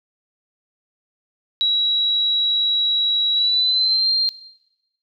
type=tone with pitch glide; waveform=sine; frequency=3883 to 4186 Hz; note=B7 to C8; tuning=-30 to 0 cents; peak=-15 dBFS; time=1.61-4.29 s; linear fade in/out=0 ms; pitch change=+130 cents; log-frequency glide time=3.33-4.1 s; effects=noise-tail reverb RT60 1.0 s tail -19 dB re dry